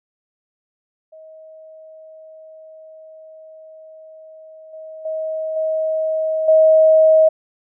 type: tone with level steps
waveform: sine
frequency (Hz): 633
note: D#5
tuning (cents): +30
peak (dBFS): -38 / -32 / -21 / -17 / -8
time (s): 1.12-7.29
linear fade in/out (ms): 10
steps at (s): 4.73 / 5.05 / 5.56 / 6.48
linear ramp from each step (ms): 5
effects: none

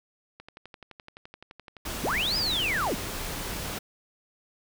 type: click train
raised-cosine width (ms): 0.3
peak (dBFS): -28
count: 24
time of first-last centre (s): 0.4-2.366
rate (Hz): 11.7
type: noise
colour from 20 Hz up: pink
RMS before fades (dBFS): -34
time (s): 1.85-3.79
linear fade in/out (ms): 10
type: linear two-way sweep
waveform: sine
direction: up then down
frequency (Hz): 58 to 5090 to 133.4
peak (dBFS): -25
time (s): 2.03-2.95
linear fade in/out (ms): 10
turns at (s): 2.37
effects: none

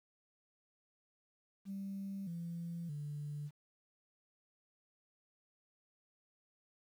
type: tone with pitch steps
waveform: sine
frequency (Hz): 196 / 169.65 / 146.83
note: G3 / F3 / D3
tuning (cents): 0 / -50 / 0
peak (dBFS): -39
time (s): 1.65-3.51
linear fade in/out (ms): 50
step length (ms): 620
effects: tanh soft clip ceiling -35 dBFS + 11-bit

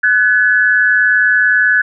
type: tone pair together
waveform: sine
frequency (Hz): 1495 / 1704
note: F#6 / G#6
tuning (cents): +17 / +44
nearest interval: major second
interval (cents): 227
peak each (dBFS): -11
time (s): 0.03-1.82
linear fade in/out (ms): 10
effects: none

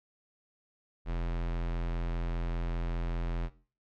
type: tone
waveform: square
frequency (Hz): 42.54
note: F1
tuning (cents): -45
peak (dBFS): -31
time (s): 1.05-3.5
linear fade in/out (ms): 50
effects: noise-tail reverb RT60 0.4 s tail -18 dB re dry + low-pass 3000 Hz 12 dB/octave

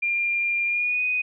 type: tone with pitch glide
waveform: sine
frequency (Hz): 2396 to 2491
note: D7 to D#7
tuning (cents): +34 to +1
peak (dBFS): -21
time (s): 0.02-1.22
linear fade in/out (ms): 10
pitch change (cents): +67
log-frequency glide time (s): 0.67-1.03
effects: none

